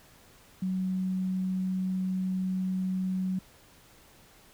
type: tone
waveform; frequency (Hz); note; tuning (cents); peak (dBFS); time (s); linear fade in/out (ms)
sine; 186.6; F#3; +15; -27; 0.62-3.39; 5
effects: pink hiss -57 dBFS RMS until 4.53 s